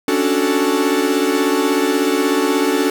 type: chord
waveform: 45% pulse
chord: D major seventh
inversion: third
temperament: equal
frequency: 277.2 / 293.7 / 370 / 440 Hz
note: C#4 / D4 / F#4 / A4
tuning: 0 / 0 / 0 / 0 cents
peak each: -20 dBFS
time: 0.08-2.9 s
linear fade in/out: 2 ms
effects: none